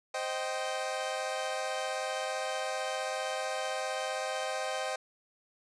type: chord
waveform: sawtooth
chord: C minor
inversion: none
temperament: equal with one note detuned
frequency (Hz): 523.3 / 622.3 / 777.2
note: C5 / Eb5 / G5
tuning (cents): 0 / 0 / -15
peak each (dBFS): -33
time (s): 0.14-4.96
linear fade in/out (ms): 5
effects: resampled to 22050 Hz